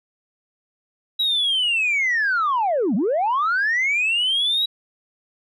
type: linear two-way sweep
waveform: sine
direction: down then up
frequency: 3893 to 174.9 to 3893 Hz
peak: -16 dBFS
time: 1.19-4.66 s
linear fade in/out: 10 ms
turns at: 2.95 s
effects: tanh soft clip ceiling -15 dBFS